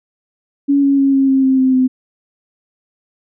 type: tone with pitch steps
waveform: sine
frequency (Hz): 281.2 / 277.6 / 274.1 / 270.7 / 267.3 / 263.9 / 260.6 / 257.3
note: C#4 / C#4 / C#4 / C#4 / C4 / C4 / C4 / C4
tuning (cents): +25 / +3 / -19 / -41 / +37 / +15 / -7 / -29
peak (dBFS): -9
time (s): 0.68-1.88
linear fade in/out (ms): 20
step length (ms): 150
effects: none